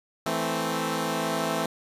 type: chord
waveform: 10% pulse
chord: A minor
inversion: second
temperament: equal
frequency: 164.81 / 220 / 261.6 Hz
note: E3 / A3 / C4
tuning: 0 / 0 / 0 cents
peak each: -22 dBFS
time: 0.26-1.66 s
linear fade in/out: 2 ms
effects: resampled to 32000 Hz